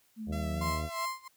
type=exponential sweep; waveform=sine; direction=down; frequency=225.1 to 165 Hz; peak=-36 dBFS; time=0.16-0.75 s; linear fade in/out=50 ms
type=harmonic tone; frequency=77.8 Hz; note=D#2; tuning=in tune; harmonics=1 / 2 / 3 / 4 / 5 / 6 / 7 / 8 / 9; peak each=-34 / -40 / -44 / -46 / -48 / -50 / -51 / -52 / -53 dBFS; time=0.26-0.9 s; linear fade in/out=50 ms
type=tone with vibrato; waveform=sawtooth; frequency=669 Hz; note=E5; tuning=25 cents sharp; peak=-36 dBFS; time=0.32-1.06 s; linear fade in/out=10 ms; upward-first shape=sine; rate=4.2 Hz; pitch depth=25 cents each way
type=tone with tremolo; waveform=35% pulse; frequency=1046.5 Hz; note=C6; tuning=in tune; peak=-29 dBFS; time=0.61-1.28 s; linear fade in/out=5 ms; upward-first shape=sine; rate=2.9 Hz; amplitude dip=95%
effects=white hiss -68 dBFS RMS until 1.36 s